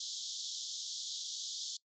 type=band-pass noise; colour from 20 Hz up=pink; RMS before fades=-42 dBFS; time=0-1.77 s; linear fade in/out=5 ms; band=3300 to 7100 Hz; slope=96 dB/octave; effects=noise-tail reverb RT60 0.1 s tail -21 dB re dry